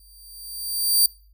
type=tone with exponential growth; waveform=10% pulse; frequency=4662 Hz; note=D8; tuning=14 cents flat; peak=-6 dBFS; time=0-1.06 s; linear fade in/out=2 ms; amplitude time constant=230 ms; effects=noise-tail reverb RT60 0.4 s tail -23 dB re dry + added 50 Hz sine -51 dBFS peak until 1.33 s